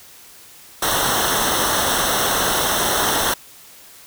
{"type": "noise with comb filter", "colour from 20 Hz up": "pink", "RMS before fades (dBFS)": -19, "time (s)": [0.82, 3.34], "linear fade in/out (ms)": 5, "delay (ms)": 0.42, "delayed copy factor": -0.8, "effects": ["white hiss -44 dBFS RMS until 4.06 s"]}